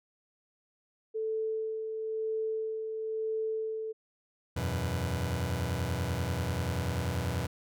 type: tone with tremolo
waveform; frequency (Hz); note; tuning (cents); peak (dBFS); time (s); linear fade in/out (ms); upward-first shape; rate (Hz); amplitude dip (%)
sine; 440; A4; 0; -29; 1.14-3.93; 20; sine; 1; 40
type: chord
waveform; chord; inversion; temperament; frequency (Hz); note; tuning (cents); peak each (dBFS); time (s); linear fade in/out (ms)
sawtooth; E suspended second; none; just; 82.41 / 92.71 / 123.61; E2 / F#2 / B2; 0 / +4 / +2; -30; 4.56-7.47; 10
effects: none